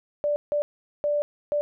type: tone bursts at uneven times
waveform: sine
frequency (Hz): 587.3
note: D5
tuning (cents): 0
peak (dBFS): -21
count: 4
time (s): 0.24-0.36 / 0.52-0.62 / 1.04-1.22 / 1.52-1.61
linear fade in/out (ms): 0
effects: none